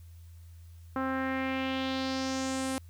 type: tone with low-pass filter sweep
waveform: sawtooth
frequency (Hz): 264.1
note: C4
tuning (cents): +16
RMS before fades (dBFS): -32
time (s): 0.96-2.78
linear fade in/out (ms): 0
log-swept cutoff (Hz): 1300 to 10000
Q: 2.7
effects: added 84 Hz sine -47 dBFS peak until 2.89 s + white hiss -66 dBFS RMS until 2.89 s